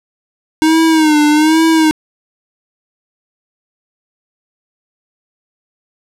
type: tone with vibrato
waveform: square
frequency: 311.1 Hz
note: D#4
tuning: in tune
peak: -8 dBFS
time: 0.62-1.91 s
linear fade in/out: 0 ms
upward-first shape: sine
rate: 1.2 Hz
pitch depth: 76 cents each way
effects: low-pass 11000 Hz 12 dB/octave